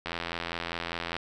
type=click train; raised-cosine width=0.3 ms; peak=-16 dBFS; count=95; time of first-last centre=0.06-1.166 s; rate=85 Hz; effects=none